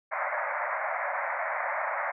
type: band-pass noise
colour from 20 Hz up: pink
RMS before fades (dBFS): -31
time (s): 0.11-2.12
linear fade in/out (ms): 20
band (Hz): 560 to 2200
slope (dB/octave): 96
effects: none